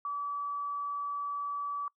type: tone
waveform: sine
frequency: 1149 Hz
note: D6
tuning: 38 cents flat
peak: -32 dBFS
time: 0.05-1.88 s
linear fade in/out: 2 ms
effects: noise-tail reverb RT60 0.1 s tail -25 dB re dry